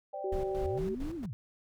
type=chord; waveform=sine; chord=C suspended second; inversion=none; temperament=equal; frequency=523.3 / 587.3 / 784 Hz; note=C5 / D5 / G5; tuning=0 / 0 / 0 cents; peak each=-44 / -39 / -40 dBFS; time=0.13-0.79 s; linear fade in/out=10 ms
type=tone; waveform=sine; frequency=381.6 Hz; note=G4; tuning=47 cents flat; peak=-32 dBFS; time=0.24-0.95 s; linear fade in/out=5 ms
type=noise with tremolo; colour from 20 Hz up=brown; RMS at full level=-39 dBFS; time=0.32-1.26 s; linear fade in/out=5 ms; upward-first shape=square; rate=4.4 Hz; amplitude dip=70%
type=linear two-way sweep; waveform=sine; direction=up then down; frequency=41.2 to 349.2 to 93.2 Hz; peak=-36 dBFS; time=0.6-1.33 s; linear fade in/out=0 ms; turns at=1.15 s
effects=none